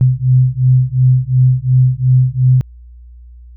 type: beating tone pair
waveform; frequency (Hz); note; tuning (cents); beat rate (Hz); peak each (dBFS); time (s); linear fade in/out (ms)
sine; 126.7 / 129.5; B2 / C3; +45 / -17; 2.8; -11; 0.01-2.61; 0
effects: added 60 Hz sine -34 dBFS peak until 3.56 s